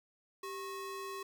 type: ring-modulated tone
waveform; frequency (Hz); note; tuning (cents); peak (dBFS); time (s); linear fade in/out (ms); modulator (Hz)
square; 740; F#5; 0; -38; 0.43-1.23; 5; 349
effects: 11-bit